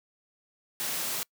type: high-pass noise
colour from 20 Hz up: white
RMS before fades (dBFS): -32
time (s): 0.8-1.23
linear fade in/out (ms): 0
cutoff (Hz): 120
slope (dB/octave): 48
effects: noise-tail reverb RT60 0.1 s tail -26 dB re dry